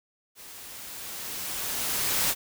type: noise with level ramp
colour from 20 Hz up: white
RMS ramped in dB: -46 to -24 dBFS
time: 0.35-2.35 s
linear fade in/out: 50 ms
effects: none